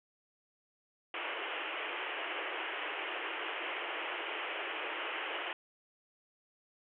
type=band-pass noise; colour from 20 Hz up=white; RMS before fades=-39 dBFS; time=1.14-5.53 s; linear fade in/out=2 ms; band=310 to 3100 Hz; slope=96 dB/octave; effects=none